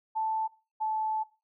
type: tone pair in turn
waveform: sine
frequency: 880 / 870.9 Hz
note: A5 / A5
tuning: 0 / -18 cents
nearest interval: unison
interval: 18 cents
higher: first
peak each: -27 dBFS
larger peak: neither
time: 0.15-0.48 / 0.8-1.24 s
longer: second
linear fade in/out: 20 ms
effects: noise-tail reverb RT60 0.3 s tail -18 dB re dry